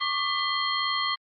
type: tone cluster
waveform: sine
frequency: 1105 / 1188 / 2007 / 3187 / 4248 Hz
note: C#6 / D6 / B6 / G7 / C8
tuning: -6 / +20 / +27 / +28 / +25 cents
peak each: -31 dBFS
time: 0-1.16 s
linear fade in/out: 20 ms
effects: Opus 24 kbps